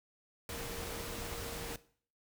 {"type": "tone in noise", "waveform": "sine", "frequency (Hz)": 466.2, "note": "A#4", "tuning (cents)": 0, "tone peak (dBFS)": -47, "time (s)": [0.49, 1.76], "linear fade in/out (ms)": 2, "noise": "pink", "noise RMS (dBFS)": -42, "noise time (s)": [0.49, 1.76], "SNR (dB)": -8, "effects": ["noise-tail reverb RT60 0.5 s tail -18 dB re dry"]}